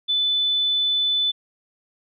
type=tone; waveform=sine; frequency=3500 Hz; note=A7; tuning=10 cents flat; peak=-18 dBFS; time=0.08-1.32 s; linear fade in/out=20 ms; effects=none